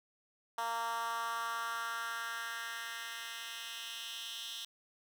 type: tone with high-pass filter sweep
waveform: 10% pulse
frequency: 230.7 Hz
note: A#3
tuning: 18 cents flat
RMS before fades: -40 dBFS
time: 0.58-4.65 s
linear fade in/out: 2 ms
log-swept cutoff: 870 to 3400 Hz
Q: 2.6
effects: none